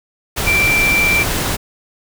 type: tone in noise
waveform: sine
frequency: 2349 Hz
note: D7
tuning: in tune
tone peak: -12 dBFS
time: 0.46-1.24 s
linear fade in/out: 20 ms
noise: pink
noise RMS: -19 dBFS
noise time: 0.36-1.57 s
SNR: +4 dB
effects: none